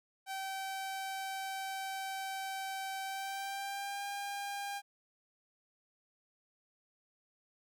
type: tone with pitch glide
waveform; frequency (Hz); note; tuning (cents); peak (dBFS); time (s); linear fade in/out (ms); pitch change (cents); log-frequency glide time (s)
sawtooth; 772 to 803.4; G5 to G5; -27 to +42; -34; 0.26-4.82; 50; +69; 3.03-4.05
effects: none